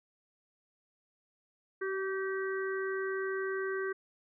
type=harmonic tone with a mistuned harmonic; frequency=383.9 Hz; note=G4; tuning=36 cents flat; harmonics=1 / 3 / 4 / 5; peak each=-33 / -43 / -39 / -44 dBFS; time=1.81-3.93 s; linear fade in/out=10 ms; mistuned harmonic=4; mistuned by=+21 cents; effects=none